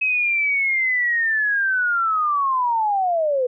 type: linear sweep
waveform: sine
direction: down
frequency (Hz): 2562 to 485.7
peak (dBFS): -17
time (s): 0.01-3.47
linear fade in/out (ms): 10
effects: none